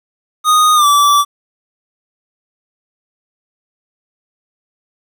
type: tone with pitch glide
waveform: square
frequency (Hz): 1240 to 1157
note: D#6 to D6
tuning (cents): -6 to -26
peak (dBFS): -8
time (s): 0.44-1.25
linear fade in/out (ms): 50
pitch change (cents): -120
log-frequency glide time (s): 0.75-0.86
effects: 8-bit

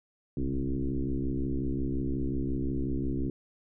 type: tone with frequency modulation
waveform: sine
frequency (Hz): 134.8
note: C#3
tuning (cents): -48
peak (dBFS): -27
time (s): 0.37-3.3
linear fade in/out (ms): 2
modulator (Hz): 65.6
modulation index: 3.2
effects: none

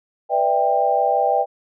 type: chord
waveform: sine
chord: E minor seventh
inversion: second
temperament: just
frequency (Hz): 494.4 / 593.3 / 659.3 / 791.1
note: B4 / D5 / E5 / G5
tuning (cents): +2 / +18 / 0 / +16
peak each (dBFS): -23 / -22 / -22 / -18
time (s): 0.29-1.46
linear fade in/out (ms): 50
effects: none

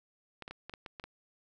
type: clicks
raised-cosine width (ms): 0.3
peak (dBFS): -27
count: 8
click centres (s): 0.423 / 0.479 / 0.51 / 0.696 / 0.738 / 0.862 / 0.998 / 1.04
effects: none

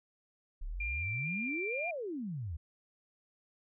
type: exponential two-way sweep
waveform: sine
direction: up then down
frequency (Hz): 31.18 to 721 to 71.6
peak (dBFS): -36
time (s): 0.61-2.57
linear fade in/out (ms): 10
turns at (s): 1.89
type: tone with vibrato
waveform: sine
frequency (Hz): 2372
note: D7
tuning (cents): +17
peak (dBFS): -35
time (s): 0.8-1.91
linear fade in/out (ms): 5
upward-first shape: square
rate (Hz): 2.2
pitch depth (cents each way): 13
effects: none

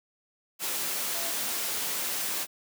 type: tone in noise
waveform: sine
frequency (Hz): 673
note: E5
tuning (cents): +36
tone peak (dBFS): -40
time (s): 1.12-1.34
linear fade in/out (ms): 50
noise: white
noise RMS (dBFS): -31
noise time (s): 0.59-2.47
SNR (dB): -12
effects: high-pass 200 Hz 12 dB/octave

